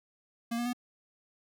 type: tone with pitch steps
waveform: square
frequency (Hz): 233.1 / 239.2 / 245.5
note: A#3 / A#3 / B3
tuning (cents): 0 / +45 / -10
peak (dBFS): -31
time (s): 0.51-0.732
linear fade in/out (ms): 10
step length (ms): 74
effects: none